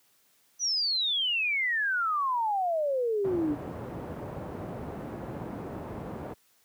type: exponential sweep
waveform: sine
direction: down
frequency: 6020 to 280 Hz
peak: -25 dBFS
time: 0.59-3.57 s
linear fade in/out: 50 ms
type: low-pass noise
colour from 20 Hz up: pink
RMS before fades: -36 dBFS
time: 3.24-6.34 s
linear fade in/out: 10 ms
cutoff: 790 Hz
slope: 12 dB/octave
effects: white hiss -66 dBFS RMS until 6.64 s + high-pass 100 Hz 12 dB/octave